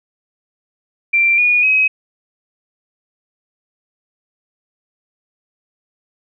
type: tone with pitch steps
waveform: sine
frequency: 2359 / 2448 / 2540 Hz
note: D7 / D#7 / D#7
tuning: +7 / -29 / +35 cents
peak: -10 dBFS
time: 1.13-1.88 s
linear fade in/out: 10 ms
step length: 250 ms
effects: none